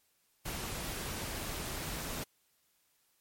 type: noise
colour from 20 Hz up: pink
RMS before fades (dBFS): -39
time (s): 0.45-2.24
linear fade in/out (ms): 10
effects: white hiss -73 dBFS RMS until 3.2 s + MP3 64 kbps